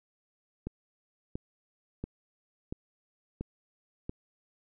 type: click train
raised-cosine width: 3 ms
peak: -22 dBFS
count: 6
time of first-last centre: 0.67-4.095 s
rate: 1.46 Hz
effects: none